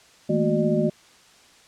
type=tone cluster; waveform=sine; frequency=161.1 / 214.5 / 230.5 / 367.7 / 604 Hz; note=E3 / A3 / A#3 / F#4 / D5; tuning=-39 / -44 / -19 / -11 / +48 cents; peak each=-25 dBFS; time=0.29-0.9 s; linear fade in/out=10 ms; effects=white hiss -53 dBFS RMS until 1.67 s + low-pass 7000 Hz 12 dB/octave

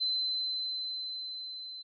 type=tone with level ramp; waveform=sine; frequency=4058 Hz; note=B7; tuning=46 cents sharp; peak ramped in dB=-27 to -41 dBFS; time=0-1.83 s; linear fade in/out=20 ms; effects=none

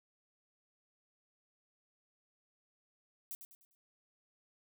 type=noise with echo; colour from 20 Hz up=violet; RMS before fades=-43 dBFS; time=3.31-3.35 s; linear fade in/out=0 ms; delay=100 ms; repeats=4; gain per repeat=-8 dB; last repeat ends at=3.75 s; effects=none

